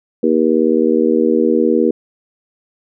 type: harmonic tone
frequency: 79.5 Hz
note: D#2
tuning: 38 cents sharp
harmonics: 3 / 4 / 5 / 6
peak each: -16 / -16 / -16 / -16 dBFS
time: 0.23-1.91 s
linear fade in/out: 5 ms
effects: none